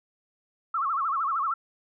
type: tone with vibrato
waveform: sine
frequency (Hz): 1213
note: D#6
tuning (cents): -44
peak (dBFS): -24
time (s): 0.74-1.54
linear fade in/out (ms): 5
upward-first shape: sine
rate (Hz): 13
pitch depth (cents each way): 200
effects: none